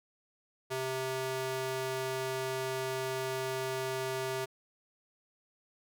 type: tone with high-pass filter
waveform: square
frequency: 131.1 Hz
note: C3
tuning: 4 cents sharp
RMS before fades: -35 dBFS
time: 0.7-4.46 s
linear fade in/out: 20 ms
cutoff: 350 Hz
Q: 0.97
effects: none